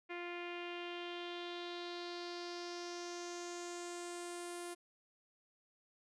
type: tone with low-pass filter sweep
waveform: sawtooth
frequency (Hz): 349.2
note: F4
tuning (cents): 0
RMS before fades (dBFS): -45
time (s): 0.09-4.75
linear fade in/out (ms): 20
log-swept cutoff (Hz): 2300 to 10000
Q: 3.7
effects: none